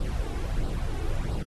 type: noise with flanger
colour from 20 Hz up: brown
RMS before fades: -28 dBFS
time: 0-1.43 s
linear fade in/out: 5 ms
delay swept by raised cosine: 0.22 to 2.72 ms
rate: 1.5 Hz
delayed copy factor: +0.6
effects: AAC 32 kbps